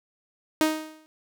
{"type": "tone with exponential decay", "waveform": "sawtooth", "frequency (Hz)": 312.3, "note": "D#4", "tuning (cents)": 7, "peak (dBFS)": -13, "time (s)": [0.61, 1.06], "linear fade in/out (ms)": 0, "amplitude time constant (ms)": 97, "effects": []}